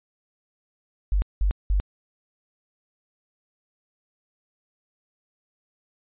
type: tone bursts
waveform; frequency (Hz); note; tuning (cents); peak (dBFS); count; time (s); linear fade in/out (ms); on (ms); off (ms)
sine; 48.56; G1; -16; -18; 3; 1.12-1.8; 0; 100; 190
effects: resampled to 8000 Hz